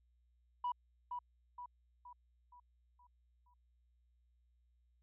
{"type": "tone with echo", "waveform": "sine", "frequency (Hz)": 979, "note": "B5", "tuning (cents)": -15, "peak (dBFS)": -33, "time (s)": [0.64, 0.72], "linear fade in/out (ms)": 5, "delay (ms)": 470, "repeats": 6, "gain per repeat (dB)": -6, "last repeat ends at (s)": 3.54, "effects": ["tanh soft clip ceiling -32 dBFS", "added 60 Hz sine -70 dBFS peak until 5.02 s"]}